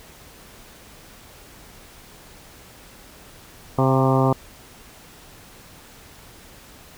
harmonic tone with a mistuned harmonic, 132.1 Hz, C3, 17 cents sharp, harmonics 1 / 2 / 3 / 4 / 5 / 6 / 7 / 8 / 9, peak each -19 / -22 / -24 / -25 / -26 / -27 / -27 / -28 / -29 dBFS, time 3.78-4.33 s, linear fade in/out 5 ms, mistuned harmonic 5, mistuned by +29 cents, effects pink hiss -46 dBFS RMS until 6.97 s

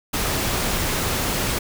pink noise, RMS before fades -23 dBFS, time 0.13-1.59 s, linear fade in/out 10 ms, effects none

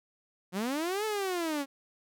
sawtooth linear two-way sweep, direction up then down, 172.3 to 440 to 269.5 Hz, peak -26 dBFS, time 0.52-1.66 s, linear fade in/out 50 ms, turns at 1.05 s, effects none

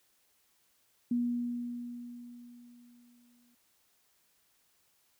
sine tone with exponential decay, 241 Hz, B3, 42 cents flat, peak -26 dBFS, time 1.11-3.55 s, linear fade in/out 5 ms, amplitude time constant 530 ms, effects white hiss -71 dBFS RMS until 5.19 s

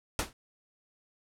pink noise with exponential decay, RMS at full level -25 dBFS, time 0.19-0.33 s, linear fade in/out 1 ms, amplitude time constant 30 ms, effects low-pass 11000 Hz 12 dB/octave

